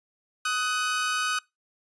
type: tone pair together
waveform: sawtooth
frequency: 1255 / 1493.4 Hz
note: D#6 / F#6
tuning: +15 / +16 cents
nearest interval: minor third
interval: 301 cents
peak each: -24 dBFS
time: 0.45-1.39 s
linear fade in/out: 5 ms
effects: noise-tail reverb RT60 0.2 s tail -22 dB re dry + resampled to 22050 Hz